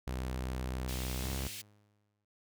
sawtooth tone with pitch glide, 63.7 to 66.52 Hz, C2 to C2, -46 to +29 cents, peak -31 dBFS, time 0.07-1.48 s, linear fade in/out 5 ms, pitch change +75 cents, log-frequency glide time 1.24-1.31 s
pink high-pass noise, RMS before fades -44 dBFS, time 0.88-1.62 s, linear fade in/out 10 ms, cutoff 2300 Hz, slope 24 dB/octave
sawtooth tone with exponential decay, 103.83 Hz, G#2, in tune, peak -39 dBFS, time 1.23-2.25 s, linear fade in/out 5 ms, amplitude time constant 220 ms
effects none

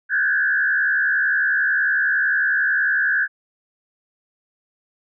sine tone with frequency modulation, 1602 Hz, G6, 37 cents sharp, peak -16 dBFS, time 0.09-3.28 s, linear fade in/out 50 ms, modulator 71 Hz, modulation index 1.5, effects none

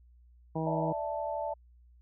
harmonic tone, 160 Hz, D#3, 49 cents sharp, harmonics 1 / 2 / 3 / 4 / 5 / 6, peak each -33 / -36 / -38 / -39 / -40 / -41 dBFS, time 0.55-0.93 s, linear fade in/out 10 ms
sine chord, D suspended second, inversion none, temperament equal, 587.3 / 659.3 / 880 Hz, D5 / E5 / A5, 0 / 0 / 0 cents, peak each -36 dBFS, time 0.66-1.54 s, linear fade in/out 10 ms
effects added 60 Hz sine -56 dBFS peak until 2.01 s

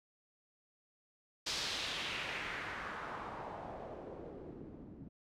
white noise with low-pass filter sweep, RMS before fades -43 dBFS, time 1.46-5.09 s, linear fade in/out 10 ms, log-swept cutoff 5100 to 220 Hz, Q 1.9, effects none

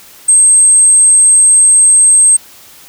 sine tone, 8372 Hz, C9, in tune, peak -3 dBFS, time 0.28-2.37 s, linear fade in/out 10 ms, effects white hiss -38 dBFS RMS until 2.88 s

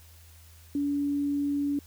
sine tone, 285.6 Hz, D4, 48 cents flat, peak -25 dBFS, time 0.75-1.79 s, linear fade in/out 2 ms, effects added 82 Hz sine -51 dBFS peak until 1.86 s + white hiss -57 dBFS RMS until 1.86 s

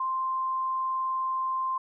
sine tone, 1046.5 Hz, C6, in tune, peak -26 dBFS, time 0-1.78 s, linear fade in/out 5 ms, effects none

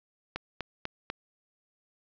click train, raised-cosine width 0.3 ms, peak -17 dBFS, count 4, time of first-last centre 0.36-1.101 s, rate 4.05 Hz, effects resampled to 16000 Hz + 9-bit

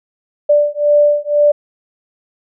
sine beating tone pair, 587 / 589 Hz, D5 / D5, -1 / +5 cents, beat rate 2 Hz, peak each -12 dBFS, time 0.49-1.52 s, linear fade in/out 10 ms, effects none

